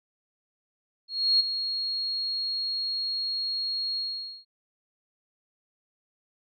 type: tone with ADSR envelope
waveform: sine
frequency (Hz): 4290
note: C8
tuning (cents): +42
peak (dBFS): -17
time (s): 1.08-4.45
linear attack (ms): 320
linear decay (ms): 13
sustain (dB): -10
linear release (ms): 480
effects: none